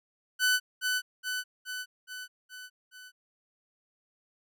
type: tone with echo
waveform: sawtooth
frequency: 1500 Hz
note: F#6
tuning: 23 cents sharp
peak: -19 dBFS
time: 0.39-0.6 s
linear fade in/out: 50 ms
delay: 420 ms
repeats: 6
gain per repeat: -4 dB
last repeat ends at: 3.12 s
effects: none